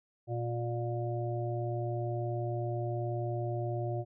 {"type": "harmonic tone", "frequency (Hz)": 118.6, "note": "A#2", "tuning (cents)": 30, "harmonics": [1, 3, 5, 6], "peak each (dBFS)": [-33, -38, -40, -41], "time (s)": [0.27, 4.05], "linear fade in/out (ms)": 50, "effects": []}